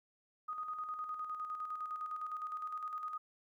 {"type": "tone with tremolo", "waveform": "sine", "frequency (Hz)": 1244.5, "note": "D#6", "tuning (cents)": 0, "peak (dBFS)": -37, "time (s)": [0.48, 3.18], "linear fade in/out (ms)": 10, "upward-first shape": "square", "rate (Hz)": 9.8, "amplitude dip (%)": 45, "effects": ["13-bit"]}